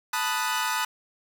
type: chord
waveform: sawtooth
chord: B dominant seventh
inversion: third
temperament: equal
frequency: 880 / 987.8 / 1244.5 / 1480 Hz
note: A5 / B5 / D#6 / F#6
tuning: 0 / 0 / 0 / 0 cents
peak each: -27 dBFS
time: 0.13-0.85 s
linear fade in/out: 5 ms
effects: 8-bit